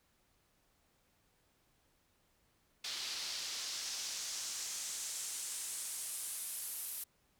pink noise with band-pass filter sweep, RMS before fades -42 dBFS, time 2.84-7.04 s, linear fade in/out 5 ms, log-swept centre 4200 to 12000 Hz, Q 1.8, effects pink hiss -74 dBFS RMS until 7.39 s

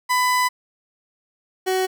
30% pulse tone pair in turn, 1000 / 374.6 Hz, B5 / F#4, +21 / +21 cents, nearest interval octave + perfect fourth, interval 1700 cents, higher first, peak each -14 / -16 dBFS, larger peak first, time 0.09-0.49 / 1.66-1.87 s, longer first, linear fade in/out 20 ms, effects none

